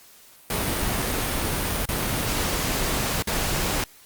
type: noise with dropouts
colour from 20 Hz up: pink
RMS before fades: -25 dBFS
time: 0.5-3.84 s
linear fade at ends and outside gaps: 2 ms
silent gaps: 1.855-1.888 / 3.224-3.272 s
effects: white hiss -51 dBFS RMS until 4.05 s + Opus 48 kbps